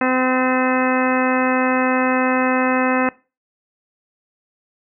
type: harmonic tone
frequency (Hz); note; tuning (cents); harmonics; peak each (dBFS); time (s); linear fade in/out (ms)
256.7; C4; -33; 1 / 2 / 3 / 4 / 5 / 6 / 7 / 8 / 10; -19 / -22 / -24 / -25 / -26 / -27 / -27 / -28 / -29; 0.01-3.09; 2
effects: noise-tail reverb RT60 0.3 s tail -21 dB re dry